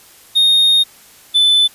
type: tone pair in turn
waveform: triangle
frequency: 3700 / 3509 Hz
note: A#7 / A7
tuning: -14 / -5 cents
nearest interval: minor second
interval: 91 cents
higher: first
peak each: -7 dBFS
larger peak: neither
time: 0.35-0.84 / 1.34-1.68 s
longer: first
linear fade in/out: 20 ms
effects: white hiss -44 dBFS RMS until 1.74 s + resampled to 32000 Hz